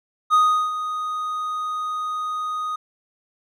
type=tone with ADSR envelope; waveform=triangle; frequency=1244 Hz; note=D#6; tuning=1 cent flat; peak=-10 dBFS; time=0.3-2.76 s; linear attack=38 ms; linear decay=370 ms; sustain=-12 dB; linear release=7 ms; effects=none